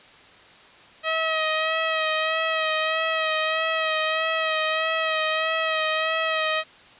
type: tone with vibrato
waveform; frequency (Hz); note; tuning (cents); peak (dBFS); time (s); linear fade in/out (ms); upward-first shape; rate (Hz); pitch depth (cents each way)
10% pulse; 636; D#5; +38; -13; 1.03-6.64; 50; sine; 1.6; 25
effects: white hiss -49 dBFS RMS until 6.99 s + resampled to 8000 Hz